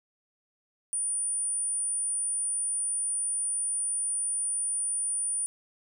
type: tone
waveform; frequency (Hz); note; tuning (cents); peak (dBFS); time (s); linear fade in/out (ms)
sine; 9397; D9; 0; -27; 0.93-5.46; 0
effects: none